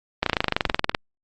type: slowing click train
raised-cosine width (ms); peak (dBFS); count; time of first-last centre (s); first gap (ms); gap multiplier
0.3; -3; 18; 0.23-0.948; 33; 1.03
effects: Opus 32 kbps